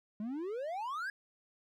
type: exponential sweep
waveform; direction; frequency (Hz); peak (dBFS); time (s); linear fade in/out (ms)
triangle; up; 202.7 to 1691; -34; 0.2-1.1; 2
effects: none